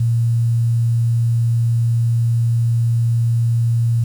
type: tone with quantisation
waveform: sine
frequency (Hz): 116.54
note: A#2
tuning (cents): 0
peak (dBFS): -13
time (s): 0-4.04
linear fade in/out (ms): 5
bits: 7
effects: none